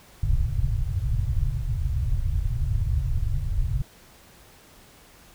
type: low-pass noise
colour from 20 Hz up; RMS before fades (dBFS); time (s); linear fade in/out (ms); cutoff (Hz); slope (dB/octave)
pink; -24; 0.23-3.82; 5; 140; 96
effects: pink hiss -52 dBFS RMS until 5.34 s